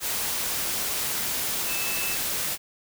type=tone in noise; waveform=sine; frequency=2622 Hz; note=E7; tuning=10 cents flat; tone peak=-32 dBFS; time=1.66-2.18 s; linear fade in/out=50 ms; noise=white; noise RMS=-28 dBFS; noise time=0-2.58 s; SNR=-7 dB; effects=none